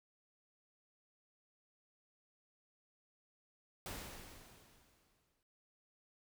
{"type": "noise with exponential decay", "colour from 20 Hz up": "pink", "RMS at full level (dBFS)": -44, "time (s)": [3.86, 5.43], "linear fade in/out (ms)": 1, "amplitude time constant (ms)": 340, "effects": []}